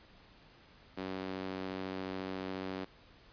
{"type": "tone with high-pass filter", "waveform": "sawtooth", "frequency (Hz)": 94.2, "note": "F#2", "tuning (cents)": 32, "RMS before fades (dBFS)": -40, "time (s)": [0.97, 2.85], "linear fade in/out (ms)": 10, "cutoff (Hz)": 270, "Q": 1.4, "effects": ["pink hiss -60 dBFS RMS until 3.32 s", "resampled to 11025 Hz"]}